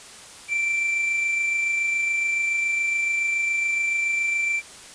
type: tone with amplitude modulation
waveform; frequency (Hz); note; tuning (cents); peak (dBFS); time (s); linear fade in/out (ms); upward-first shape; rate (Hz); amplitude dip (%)
triangle; 2345; D7; -3; -18; 0.48-4.62; 50; sine; 27.1; 30
effects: white hiss -43 dBFS RMS until 4.94 s + resampled to 22050 Hz